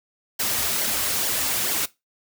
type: noise with flanger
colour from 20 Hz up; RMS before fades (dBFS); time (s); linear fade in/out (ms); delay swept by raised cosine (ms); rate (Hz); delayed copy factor
white; -24; 0.39-1.86; 10; 0.77 to 6.07; 2.3; -0.6
effects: noise-tail reverb RT60 0.2 s tail -19 dB re dry

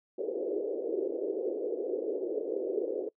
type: band-pass noise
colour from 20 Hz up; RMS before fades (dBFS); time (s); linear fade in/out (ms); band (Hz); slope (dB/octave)
pink; -33; 0.18-3.09; 5; 350 to 510; 48
effects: noise-tail reverb RT60 0.1 s tail -23 dB re dry

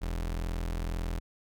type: tone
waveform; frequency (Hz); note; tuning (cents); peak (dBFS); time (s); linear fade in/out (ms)
35% pulse; 42; E1; +33; -29; 0.01-1.2; 20
effects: none

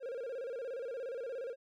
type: tone with vibrato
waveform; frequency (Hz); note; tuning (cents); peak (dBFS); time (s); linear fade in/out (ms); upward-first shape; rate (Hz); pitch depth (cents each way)
triangle; 500; B4; +21; -36; 0-1.56; 50; square; 17; 120
effects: none

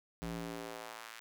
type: tone with high-pass filter sweep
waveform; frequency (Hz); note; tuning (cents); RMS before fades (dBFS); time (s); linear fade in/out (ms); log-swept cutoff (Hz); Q
square; 56.6; A1; +50; -44; 0.22-1.2; 0; 110 to 1800; 1.1
effects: none

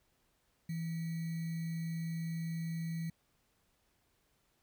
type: tone with sample-and-hold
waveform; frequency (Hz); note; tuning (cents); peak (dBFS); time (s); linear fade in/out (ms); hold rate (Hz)
sine; 164.81; E3; 0; -35; 0.69-3.1; 5; 2100
effects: pink hiss -75 dBFS RMS until 4.62 s

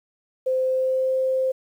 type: tone with pitch glide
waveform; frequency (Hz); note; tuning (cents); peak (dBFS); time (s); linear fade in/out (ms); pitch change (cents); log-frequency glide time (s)
sine; 518 to 522.5; C5 to C5; -17 to -2; -19; 0.46-1.52; 10; +15; 0.63-1.14
effects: 9-bit

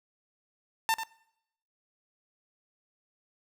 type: tone with echo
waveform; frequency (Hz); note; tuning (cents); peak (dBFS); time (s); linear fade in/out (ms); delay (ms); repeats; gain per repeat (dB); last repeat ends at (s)
sawtooth; 897; A5; +33; -20; 0.89-0.94; 0; 94; 1; -9; 1.034
effects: noise-tail reverb RT60 0.8 s tail -23 dB re dry

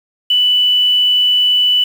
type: tone with quantisation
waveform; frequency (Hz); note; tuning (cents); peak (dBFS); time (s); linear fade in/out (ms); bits
sine; 2977; F#7; +10; -9; 0.3-1.84; 5; 6
effects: none

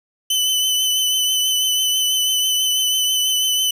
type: tone with vibrato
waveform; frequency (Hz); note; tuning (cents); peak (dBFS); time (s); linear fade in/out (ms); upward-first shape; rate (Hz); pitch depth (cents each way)
sawtooth; 3020; F#7; +35; -13; 0.3-3.71; 5; triangle; 6.1; 29
effects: none

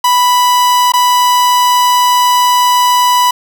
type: tone with dropouts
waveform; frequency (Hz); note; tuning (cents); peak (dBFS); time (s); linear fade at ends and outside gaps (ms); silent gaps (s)
45% pulse; 987.8; B5; 0; -7; 0.04-3.31; 5; 0.921-0.936
effects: none

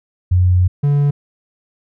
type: tone pair in turn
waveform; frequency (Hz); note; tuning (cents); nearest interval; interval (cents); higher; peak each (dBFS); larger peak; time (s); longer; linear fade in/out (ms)
sine / triangle; 90.5 / 143.66; F#2 / D3; -38 / -38; minor sixth; 800; second; -9; neither; 0.31-0.68 / 0.83-1.11; first; 10
effects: none

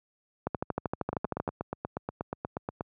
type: two click trains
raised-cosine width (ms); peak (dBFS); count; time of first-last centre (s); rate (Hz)
1; -18 / -15; 15 / 14; 1.13-2.809 / 0.47-1.478; 8.34 / 12.9
effects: high-pass 80 Hz 12 dB/octave

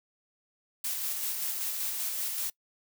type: noise with tremolo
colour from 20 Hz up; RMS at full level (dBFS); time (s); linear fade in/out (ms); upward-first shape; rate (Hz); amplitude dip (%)
blue; -32; 0.84-2.5; 5; square; 5.2; 25
effects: noise-tail reverb RT60 0.1 s tail -23 dB re dry

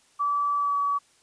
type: tone with pitch glide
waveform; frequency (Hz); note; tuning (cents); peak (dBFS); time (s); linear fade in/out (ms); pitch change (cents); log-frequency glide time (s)
sine; 1154 to 1139.4; D6 to C#6; -31 to +47; -22; 0.19-0.99; 20; -22; 0.57-0.77
effects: white hiss -61 dBFS RMS until 1.22 s + resampled to 22050 Hz

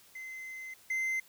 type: tone pair in turn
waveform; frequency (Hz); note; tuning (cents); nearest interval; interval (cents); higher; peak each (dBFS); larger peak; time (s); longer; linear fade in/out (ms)
triangle; 2060 / 2072; C7 / C7; -28 / -17; unison; 11; second; -39 / -28; second; 0.15-0.74 / 0.9-1.2; first; 5
effects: white hiss -60 dBFS RMS until 1.28 s

